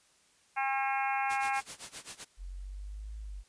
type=harmonic tone; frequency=269.7 Hz; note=C#4; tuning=47 cents flat; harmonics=3 / 4 / 5 / 6 / 7 / 8 / 9 / 10; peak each=-31 / -38 / -41 / -38 / -47 / -38 / -40 / -45 dBFS; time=0.56-1.61 s; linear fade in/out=20 ms
type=noise with tremolo; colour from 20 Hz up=white; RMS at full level=-41 dBFS; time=1.29-2.25 s; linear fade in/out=20 ms; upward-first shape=sine; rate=7.7 Hz; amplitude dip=90%
type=linear two-way sweep; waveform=sine; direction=up then down; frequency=44.11 to 53.9 to 46.1 Hz; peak=-39 dBFS; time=2.37-3.44 s; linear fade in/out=50 ms; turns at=3.18 s
effects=white hiss -66 dBFS RMS until 3.48 s + resampled to 22050 Hz